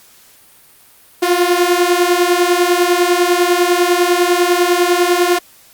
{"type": "beating tone pair", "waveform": "sawtooth", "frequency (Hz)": [348.4, 358.4], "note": ["F4", "F4"], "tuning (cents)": [-4, 45], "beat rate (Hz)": 10, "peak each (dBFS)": -10, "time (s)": [1.22, 5.39], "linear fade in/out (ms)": 10, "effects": ["white hiss -46 dBFS RMS until 5.73 s", "Opus 48 kbps"]}